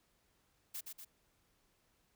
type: noise with echo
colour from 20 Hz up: blue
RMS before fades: -43 dBFS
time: 0.74-0.81 s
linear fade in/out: 10 ms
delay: 120 ms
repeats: 2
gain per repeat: -4 dB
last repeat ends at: 1.05 s
effects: pink hiss -75 dBFS RMS until 2.15 s